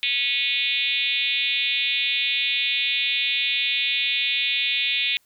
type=tone with frequency modulation; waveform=sine; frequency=2994 Hz; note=F#7; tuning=20 cents sharp; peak=-20 dBFS; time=0.03-5.17 s; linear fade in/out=0 ms; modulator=262 Hz; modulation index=3.1; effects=white hiss -63 dBFS RMS until 5.25 s